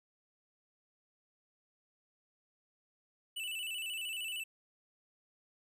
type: tone with vibrato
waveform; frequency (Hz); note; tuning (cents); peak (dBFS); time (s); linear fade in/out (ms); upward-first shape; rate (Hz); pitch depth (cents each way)
square; 2802; F7; +5; -38; 3.36-4.44; 10; square; 13; 92
effects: 13-bit